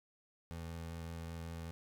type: tone with vibrato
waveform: 25% pulse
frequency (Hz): 83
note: E2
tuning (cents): +12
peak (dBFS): -39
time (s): 0.51-1.71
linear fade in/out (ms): 0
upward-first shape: triangle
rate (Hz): 5.2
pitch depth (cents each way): 12
effects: none